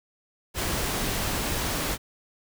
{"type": "noise", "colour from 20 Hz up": "pink", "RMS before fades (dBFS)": -28, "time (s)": [0.54, 1.98], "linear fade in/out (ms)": 50, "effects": []}